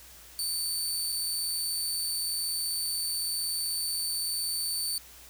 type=tone with dropouts; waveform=20% pulse; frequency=4541 Hz; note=C#8; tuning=41 cents sharp; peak=-23 dBFS; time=0.39-4.98 s; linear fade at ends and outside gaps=1 ms; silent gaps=1.122-1.125 s; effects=added 60 Hz sine -57 dBFS peak until 5.29 s + white hiss -51 dBFS RMS until 5.29 s